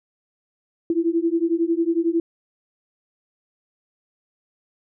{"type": "beating tone pair", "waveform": "sine", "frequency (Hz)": [328.7, 339.7], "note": ["E4", "F4"], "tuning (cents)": [-5, -48], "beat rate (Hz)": 11, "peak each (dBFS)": -21, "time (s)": [0.9, 2.2], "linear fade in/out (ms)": 2, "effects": []}